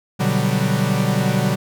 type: chord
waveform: 45% pulse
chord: G major seventh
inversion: first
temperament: equal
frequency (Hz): 123.47 / 146.83 / 185 / 196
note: B2 / D3 / F#3 / G3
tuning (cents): 0 / 0 / 0 / 0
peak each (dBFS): -22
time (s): 0.19-1.56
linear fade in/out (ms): 20
effects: none